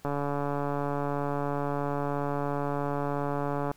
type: click train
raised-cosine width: 1 ms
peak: -17 dBFS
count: 525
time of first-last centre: 0.05-3.714 s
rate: 143 Hz
effects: pink hiss -60 dBFS RMS until 3.76 s